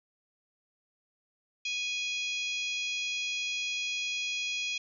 harmonic tone, 829 Hz, G#5, 3 cents flat, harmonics 3 / 4 / 5 / 6 / 7 / 8, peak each -33 / -36 / -43 / -44 / -45 / -46 dBFS, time 1.65-4.78 s, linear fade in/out 5 ms, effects none

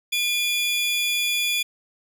40% pulse tone pair together, 2418 / 3416 Hz, D7 / G#7, +50 / +48 cents, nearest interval tritone, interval 598 cents, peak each -23 dBFS, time 0.12-1.63 s, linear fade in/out 10 ms, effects none

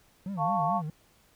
triangle tone with vibrato, 174.61 Hz, F3, in tune, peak -30 dBFS, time 0.26-0.9 s, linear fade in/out 2 ms, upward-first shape sine, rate 4.6 Hz, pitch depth 250 cents each way
sine chord, F augmented, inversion none, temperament equal with one note detuned, 698.5 / 888.7 / 1108.7 Hz, F5 / A5 / C#6, 0 / +17 / 0 cents, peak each -28 / -30 / -30 dBFS, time 0.37-0.82 s, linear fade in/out 50 ms
effects pink hiss -63 dBFS RMS until 1.35 s

